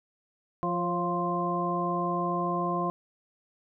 harmonic tone with a mistuned harmonic, 174.61 Hz, F3, in tune, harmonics 1 / 2 / 3 / 4 / 6, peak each -32 / -33 / -37 / -33 / -30 dBFS, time 0.63-2.9 s, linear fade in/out 0 ms, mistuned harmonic 3, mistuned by +50 cents, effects none

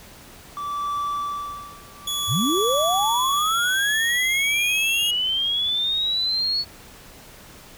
triangle tone with tremolo, 1160 Hz, D6, 22 cents flat, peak -21 dBFS, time 0.57-3.74 s, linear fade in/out 0 ms, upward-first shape sine, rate 0.57 Hz, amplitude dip 95%
sawtooth tone with pitch glide, 3391 to 3274 Hz, G#7 to G#7, +35 to -25 cents, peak -21 dBFS, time 2.07-5.11 s, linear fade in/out 5 ms, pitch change -60 cents, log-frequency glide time 3.19-4.68 s
sine linear sweep, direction up, 76.6 to 4424 Hz, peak -20 dBFS, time 2.27-6.65 s, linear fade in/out 50 ms
effects pink hiss -45 dBFS RMS until 7.77 s

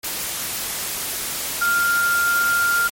sine tone in noise, 1396.9 Hz, F6, in tune, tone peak -16 dBFS, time 1.61-2.88 s, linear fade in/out 10 ms, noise white, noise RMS -26 dBFS, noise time 0.03-2.9 s, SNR +7 dB, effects MP3 64 kbps

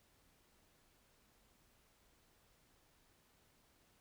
silence, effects pink hiss -72 dBFS RMS until 4 s

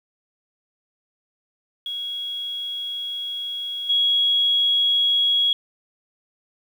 sine tone with level steps, 3322 Hz, G#7, in tune, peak -26 / -16 dBFS, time 1.86-5.53 s, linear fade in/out 2 ms, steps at 3.89 s, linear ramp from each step 10 ms, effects 8-bit

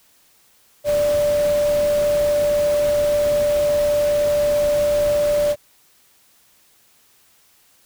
sine tone in noise, 587.3 Hz, D5, in tune, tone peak -15 dBFS, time 0.84-5.56 s, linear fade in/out 50 ms, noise pink, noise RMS -31 dBFS, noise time 0.84-5.56 s, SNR +13 dB, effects white hiss -56 dBFS RMS until 7.85 s

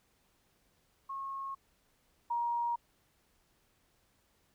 sine tone pair in turn, 1088 / 945.7 Hz, C#6 / A#5, -33 / +25 cents, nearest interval major second, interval 242 cents, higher first, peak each -37 / -30 dBFS, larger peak second, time 1.09-1.55 / 2.3-2.76 s, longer neither, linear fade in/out 10 ms, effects pink hiss -72 dBFS RMS until 4.54 s

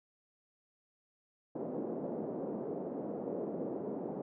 white band-pass noise, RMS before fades -39 dBFS, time 1.55-4.22 s, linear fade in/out 5 ms, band 180 to 550 Hz, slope 24 dB/octave, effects none

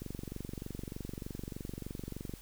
click train, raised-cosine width 3 ms, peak -27 dBFS, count 55, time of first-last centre 0.02-2.338 s, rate 23.3 Hz, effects added 42 Hz sine -53 dBFS peak until 2.41 s + white hiss -56 dBFS RMS until 2.41 s

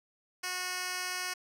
10% pulse tone with band-pass filter, 364.7 Hz, F#4, 25 cents flat, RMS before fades -36 dBFS, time 0.43-1.34 s, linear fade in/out 10 ms, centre 5400 Hz, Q 0.58, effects 10-bit

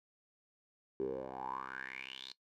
10% pulse tone with band-pass filter sweep, 65.41 Hz, C2, in tune, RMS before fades -43 dBFS, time 1-2.32 s, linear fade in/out 0 ms, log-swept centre 380 to 4200 Hz, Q 8, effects noise-tail reverb RT60 0.1 s tail -19 dB re dry

